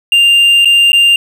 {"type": "tone with dropouts", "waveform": "triangle", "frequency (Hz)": 2794, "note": "F7", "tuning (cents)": 0, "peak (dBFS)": -3, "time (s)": [0.12, 1.16], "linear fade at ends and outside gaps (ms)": 2, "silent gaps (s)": [[0.648, 0.655], [0.92, 0.93]], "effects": []}